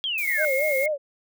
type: exponential sweep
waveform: sine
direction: down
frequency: 3335 to 1480 Hz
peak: -24 dBFS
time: 0.04-0.45 s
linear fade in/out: 0 ms
type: noise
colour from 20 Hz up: violet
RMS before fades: -34 dBFS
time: 0.18-0.86 s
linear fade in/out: 0 ms
type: tone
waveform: sine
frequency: 2149 Hz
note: C7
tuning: 46 cents sharp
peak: -24 dBFS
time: 0.26-0.88 s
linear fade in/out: 10 ms
type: tone with vibrato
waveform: sine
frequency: 570 Hz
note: C#5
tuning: 48 cents sharp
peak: -22 dBFS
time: 0.37-0.98 s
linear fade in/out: 50 ms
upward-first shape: sine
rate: 4.3 Hz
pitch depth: 150 cents each way
effects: none